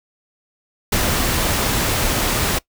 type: noise with ADSR envelope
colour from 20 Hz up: pink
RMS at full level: -17 dBFS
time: 0.92-2.59 s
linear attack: 7 ms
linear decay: 65 ms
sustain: -2 dB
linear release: 11 ms
effects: noise-tail reverb RT60 0.1 s tail -22 dB re dry